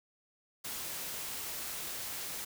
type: noise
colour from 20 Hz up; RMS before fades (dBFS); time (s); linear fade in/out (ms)
white; -40; 0.64-2.45; 10
effects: none